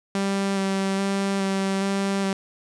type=tone with vibrato; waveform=sawtooth; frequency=195.2 Hz; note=G3; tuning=7 cents flat; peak=-18 dBFS; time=0.15-2.33 s; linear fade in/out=2 ms; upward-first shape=square; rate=1.2 Hz; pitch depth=12 cents each way; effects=resampled to 22050 Hz + 8-bit